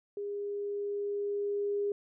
sine tone with level ramp, 406.9 Hz, G#4, 35 cents flat, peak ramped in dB -34 to -28 dBFS, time 0.17-1.92 s, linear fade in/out 2 ms, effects none

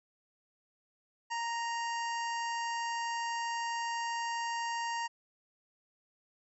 harmonic tone, 932.3 Hz, A#5, in tune, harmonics 1 / 2 / 3 / 5 / 6 / 7 / 8, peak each -34 / -40 / -44 / -48 / -50 / -51 / -52 dBFS, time 1.3-5.08 s, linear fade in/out 20 ms, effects none

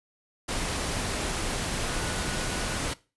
sine tone in noise, 1470 Hz, F#6, 12 cents flat, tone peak -41 dBFS, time 1.86-2.79 s, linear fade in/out 10 ms, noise pink, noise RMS -30 dBFS, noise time 0.48-2.94 s, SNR -14 dB, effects noise-tail reverb RT60 0.3 s tail -19 dB re dry + resampled to 24000 Hz

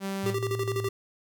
sawtooth tone, 195 Hz, G3, 9 cents flat, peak -26 dBFS, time 0-0.35 s, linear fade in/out 50 ms
sine tone with vibrato, 111.5 Hz, A2, 23 cents sharp, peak -31 dBFS, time 0.23-0.89 s, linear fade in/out 10 ms, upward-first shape triangle, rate 6.4 Hz, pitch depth 32 cents each way
square tone with tremolo, 392 Hz, G4, in tune, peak -27 dBFS, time 0.26-0.89 s, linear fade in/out 2 ms, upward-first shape square, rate 12 Hz, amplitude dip 70%
effects none

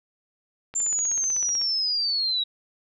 click train, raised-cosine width 0.3 ms, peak -25 dBFS, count 15, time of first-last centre 0.74-1.615 s, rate 16 Hz
sine linear sweep, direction down, 7300 to 3822 Hz, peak -22 dBFS, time 0.75-2.44 s, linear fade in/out 10 ms
effects none

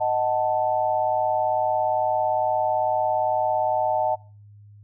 sine chord, D# diminished, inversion none, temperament equal, 622.3 / 740 / 880 Hz, D#5 / F#5 / A5, 0 / 0 / 0 cents, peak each -24 dBFS, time 0-4.16 s, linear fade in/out 20 ms, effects noise-tail reverb RT60 0.4 s tail -24 dB re dry + added 103 Hz sine -45 dBFS peak until 4.83 s

